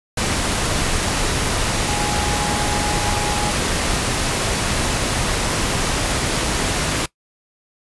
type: tone in noise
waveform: sine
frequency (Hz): 830.6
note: G#5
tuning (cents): 0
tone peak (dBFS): -25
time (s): 1.88-3.51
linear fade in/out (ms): 5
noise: pink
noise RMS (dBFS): -20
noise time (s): 0.17-7.06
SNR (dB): -8
effects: noise-tail reverb RT60 0.1 s tail -20 dB re dry + resampled to 24000 Hz